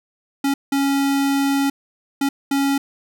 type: tone bursts at uneven times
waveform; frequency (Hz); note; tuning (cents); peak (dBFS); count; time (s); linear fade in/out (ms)
square; 277.2; C#4; 0; -17; 4; 0.44-0.54 / 0.72-1.7 / 2.21-2.29 / 2.51-2.78; 5
effects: none